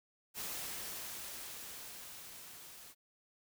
white noise with level ramp, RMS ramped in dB -41 to -54 dBFS, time 0.34-2.95 s, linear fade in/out 50 ms, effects none

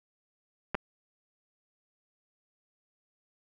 clicks, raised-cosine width 0.5 ms, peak -15 dBFS, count 2, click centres 0.746 / 0.751 s, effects none

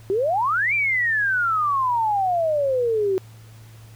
sine exponential two-way sweep, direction up then down, 370 to 2398 to 370 Hz, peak -18 dBFS, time 0.1-3.18 s, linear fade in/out 0 ms, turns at 0.74 s, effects added 111 Hz sine -42 dBFS peak until 3.95 s + pink hiss -52 dBFS RMS until 3.95 s

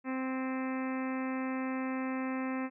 harmonic tone with a mistuned harmonic, 260.9 Hz, C4, 5 cents flat, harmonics 1 / 2 / 3 / 4 / 5 / 6 / 7 / 8 / 9 / 10, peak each -33 / -42 / -45 / -44 / -47 / -51 / -47 / -48 / -52 / -51 dBFS, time 0.04-2.7 s, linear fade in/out 50 ms, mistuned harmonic 6, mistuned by +17 cents, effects none

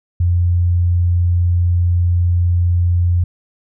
sine tone, 87.6 Hz, F2, 6 cents sharp, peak -11 dBFS, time 0.2-3.24 s, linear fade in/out 5 ms, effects none

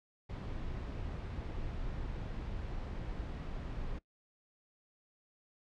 brown noise, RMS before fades -40 dBFS, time 0.29-3.99 s, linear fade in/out 10 ms, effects noise-tail reverb RT60 0.1 s tail -20 dB re dry + low-pass 4000 Hz 12 dB/octave

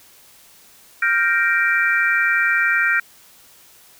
sine chord, G minor seventh, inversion third, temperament equal, 1396.9 / 1568 / 1864.7 / 2349 Hz, F6 / G6 / Bb6 / D7, 0 / 0 / 0 / 0 cents, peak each -20 / -20 / -20 / -22 dBFS, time 1.02-3 s, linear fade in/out 5 ms, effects white hiss -49 dBFS RMS until 3.99 s

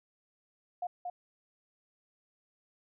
sine tone with echo, 714 Hz, F5, 38 cents sharp, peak -32 dBFS, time 0.82-0.87 s, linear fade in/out 5 ms, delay 230 ms, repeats 1, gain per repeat -3 dB, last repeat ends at 1.1 s, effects none

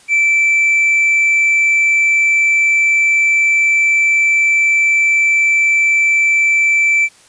sine tone with tanh clipping, 2328 Hz, D7, 16 cents flat, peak -10 dBFS, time 0.08-7.09 s, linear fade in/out 50 ms, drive 2 dB, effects white hiss -46 dBFS RMS until 7.28 s + resampled to 22050 Hz

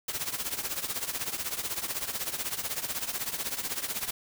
white noise with tremolo, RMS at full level -30 dBFS, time 0.08-4.11 s, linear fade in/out 5 ms, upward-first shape triangle, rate 16 Hz, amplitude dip 85%, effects none

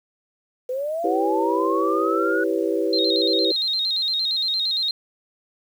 sine linear sweep, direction up, 493.9 to 1480 Hz, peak -23 dBFS, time 0.69-2.44 s, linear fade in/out 5 ms
sine chord, C# half-diminished seventh, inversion first, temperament equal, 329.6 / 392 / 493.9 / 554.4 Hz, E4 / G4 / B4 / C#5, 0 / 0 / 0 / 0 cents, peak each -24 / -24 / -25 / -28 dBFS, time 1.04-3.52 s, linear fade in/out 5 ms
sine tone with vibrato, 3940 Hz, B7, 5 cents flat, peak -20 dBFS, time 2.93-4.91 s, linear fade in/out 2 ms, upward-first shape square, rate 8.7 Hz, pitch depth 87 cents each way
effects 8-bit

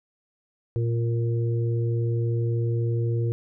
harmonic tone, 116.54 Hz, A#2, in tune, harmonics 1 / 3 / 4, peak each -22 / -32 / -34 dBFS, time 0.76-3.32 s, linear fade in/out 0 ms, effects none

